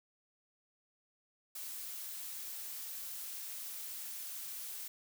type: noise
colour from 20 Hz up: blue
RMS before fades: -44 dBFS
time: 1.55-4.88 s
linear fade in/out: 5 ms
effects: none